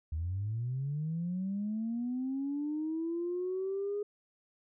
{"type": "linear sweep", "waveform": "sine", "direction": "up", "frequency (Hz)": [75, 415.3], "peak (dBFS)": -31, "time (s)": [0.12, 4.03], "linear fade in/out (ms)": 5, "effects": ["tanh soft clip ceiling -27 dBFS"]}